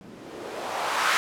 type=noise with low-pass filter sweep; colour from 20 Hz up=violet; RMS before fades=-29 dBFS; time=0.01-1.17 s; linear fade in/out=0 ms; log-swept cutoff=200 to 1500 Hz; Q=1.7; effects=none